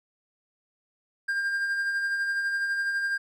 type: tone with tremolo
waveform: triangle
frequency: 1600 Hz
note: G6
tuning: 35 cents sharp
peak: -22 dBFS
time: 1.28-3.18 s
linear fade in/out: 10 ms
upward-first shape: sine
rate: 12 Hz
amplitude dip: 35%
effects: none